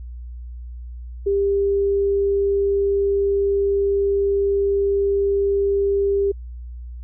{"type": "tone", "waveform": "sine", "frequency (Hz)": 398, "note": "G4", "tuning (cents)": 26, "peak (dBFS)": -16, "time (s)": [1.26, 6.32], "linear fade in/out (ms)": 10, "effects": ["added 60 Hz sine -31 dBFS peak until 7.03 s"]}